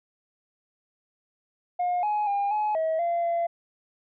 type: tone with pitch steps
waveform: sine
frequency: 714 / 840 / 805 / 847 / 641 / 686 / 682 Hz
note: F5 / G#5 / G5 / G#5 / E5 / F5 / F5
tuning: +38 / +19 / +46 / +34 / -49 / -31 / -41 cents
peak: -21 dBFS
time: 1.79-3.47 s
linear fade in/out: 10 ms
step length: 240 ms
effects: tanh soft clip ceiling -21 dBFS